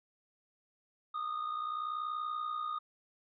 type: tone with amplitude modulation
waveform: triangle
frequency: 1231 Hz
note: D#6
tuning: 19 cents flat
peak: -30 dBFS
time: 1.14-2.79 s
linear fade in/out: 10 ms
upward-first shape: sine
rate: 60.6 Hz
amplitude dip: 60%
effects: resampled to 11025 Hz